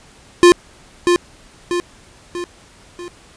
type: tone with echo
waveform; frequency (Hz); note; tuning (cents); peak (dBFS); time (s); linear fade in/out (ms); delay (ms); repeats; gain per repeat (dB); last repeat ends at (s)
square; 351.1; F4; +9; -5; 0.43-0.52; 0; 640; 4; -6; 3.08
effects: pink hiss -46 dBFS RMS until 3.36 s + resampled to 22050 Hz